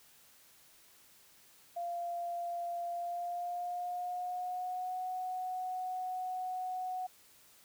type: tone with pitch glide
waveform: sine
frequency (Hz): 693 to 738.5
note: F5 to F#5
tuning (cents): -14 to -3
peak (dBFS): -35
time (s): 1.76-7.07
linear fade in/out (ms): 10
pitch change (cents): +111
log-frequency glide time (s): 2.91-5.01
effects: white hiss -62 dBFS RMS until 7.64 s